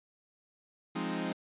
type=chord; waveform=sawtooth; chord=F minor seventh; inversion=none; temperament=equal; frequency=174.61 / 207.7 / 261.6 / 311.1 Hz; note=F3 / Ab3 / C4 / Eb4; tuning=0 / 0 / 0 / 0 cents; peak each=-34 dBFS; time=0.95-1.33 s; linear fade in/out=10 ms; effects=resampled to 8000 Hz